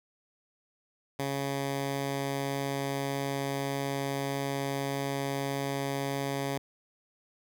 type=tone; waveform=10% pulse; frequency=138.59 Hz; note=C#3; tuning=in tune; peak=-22 dBFS; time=1.19-6.58 s; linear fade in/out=5 ms; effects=none